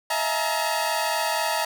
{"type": "tone cluster", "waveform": "sawtooth", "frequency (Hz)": [639, 683, 857, 937, 4581], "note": ["D#5", "F5", "A5", "A#5", "D8"], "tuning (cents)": [46, -39, -46, 9, -44], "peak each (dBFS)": [-25, -29, -25, -23, -31], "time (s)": [0.1, 1.65], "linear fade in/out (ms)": 5, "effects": []}